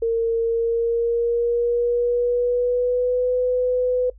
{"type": "tone with pitch glide", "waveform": "sine", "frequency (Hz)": [458.6, 500.1], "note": ["A#4", "B4"], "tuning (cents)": [-28, 22], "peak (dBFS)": -17, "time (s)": [0.02, 4.1], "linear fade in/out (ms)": 5, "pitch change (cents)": 150, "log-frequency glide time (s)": [0.4, 3.33], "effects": ["noise-tail reverb RT60 0.1 s tail -21 dB re dry", "added 50 Hz sine -43 dBFS peak until 4.18 s"]}